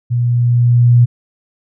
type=tone with level ramp; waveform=sine; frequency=120.7 Hz; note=B2; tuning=39 cents flat; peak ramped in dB=-12 to -4 dBFS; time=0.1-1.06 s; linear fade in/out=20 ms; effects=none